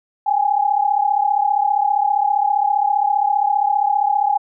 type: tone pair together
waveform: sine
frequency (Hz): 802 / 837.1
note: G5 / G#5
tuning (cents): +39 / +13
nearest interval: minor second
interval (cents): 74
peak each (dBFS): -17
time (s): 0.26-4.38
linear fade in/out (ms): 10
effects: none